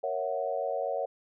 sine chord, F# dominant seventh, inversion first, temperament equal, 466.2 / 554.4 / 659.3 / 740 Hz, A#4 / C#5 / E5 / F#5, 0 / 0 / 0 / 0 cents, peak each -36 / -32 / -35 / -35 dBFS, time 0.03-1.06 s, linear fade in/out 10 ms, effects none

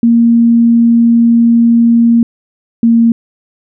sine tone pair in turn, 233.1 / 231 Hz, A#3 / A#3, 0 / -16 cents, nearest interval unison, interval 16 cents, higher first, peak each -4 dBFS, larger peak neither, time 0.03-2.23 / 2.83-3.12 s, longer first, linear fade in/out 2 ms, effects none

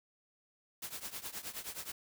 white noise with tremolo, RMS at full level -40 dBFS, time 0.82-1.92 s, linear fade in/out 5 ms, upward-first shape triangle, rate 9.5 Hz, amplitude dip 90%, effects none

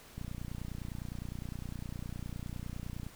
click train, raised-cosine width 5 ms, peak -28 dBFS, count 87, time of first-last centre 0.18-3.066 s, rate 29.8 Hz, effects pink hiss -55 dBFS RMS until 3.15 s

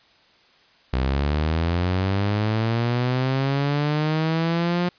sawtooth linear sweep, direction up, 62.6 to 178.2 Hz, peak -16 dBFS, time 0.93-4.89 s, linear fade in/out 5 ms, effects white hiss -56 dBFS RMS until 4.98 s + resampled to 11025 Hz

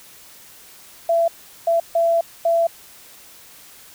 sine tone bursts at uneven times, 671 Hz, E5, 31 cents sharp, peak -14 dBFS, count 4, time 1.09-1.28 / 1.67-1.8 / 1.95-2.21 / 2.45-2.67 s, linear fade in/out 5 ms, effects white hiss -45 dBFS RMS until 3.94 s

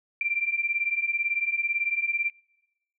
sine beating tone pair, 2349 / 2367 Hz, D7 / D7, 0 / +13 cents, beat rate 18 Hz, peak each -29 / -26 dBFS, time 0.21-2.3 s, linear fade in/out 2 ms, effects noise-tail reverb RT60 1.0 s tail -25 dB re dry

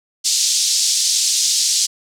pink band-pass noise, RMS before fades -17 dBFS, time 0.24-1.87 s, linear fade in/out 20 ms, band 4400 to 7900 Hz, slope 24 dB/octave, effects none

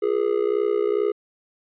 triangle tone with amplitude modulation, 414.7 Hz, G#4, 3 cents flat, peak -13 dBFS, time 0.02-1.12 s, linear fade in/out 10 ms, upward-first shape sine, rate 62.3 Hz, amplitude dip 95%, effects resampled to 8000 Hz

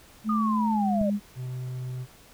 sine tone with pitch glide, 217 to 205.2 Hz, A3 to G#3, -24 to -21 cents, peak -23 dBFS, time 0.24-1.2 s, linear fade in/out 50 ms, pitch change -97 cents, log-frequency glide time 0.72-0.84 s
sine linear sweep, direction down, 1244.5 to 575 Hz, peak -26 dBFS, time 0.29-1.1 s, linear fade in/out 5 ms
click, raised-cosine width 5 ms, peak -22 dBFS, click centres 1.014 s
triangle tone, 127.1 Hz, C3, 50 cents flat, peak -29 dBFS, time 1.35-2.07 s, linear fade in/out 50 ms
effects pink hiss -53 dBFS RMS until 2.33 s

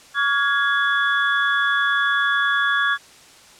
sine tone cluster, 1134 / 1413 / 1662 / 3424 Hz, C#6 / F6 / G#6 / A7, +39 / +20 / +1 / -48 cents, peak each -23 / -24 / -19 / -28 dBFS, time 0.14-2.98 s, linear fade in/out 50 ms, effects white hiss -47 dBFS RMS until 3.59 s + low-pass 8000 Hz 12 dB/octave

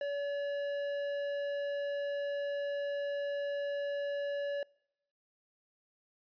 triangle tone with tanh clipping, 570 Hz, C#5, 48 cents sharp, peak -35 dBFS, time 0.01-4.63 s, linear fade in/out 2 ms, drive 16 dB, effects noise-tail reverb RT60 0.8 s tail -26 dB re dry + resampled to 11025 Hz

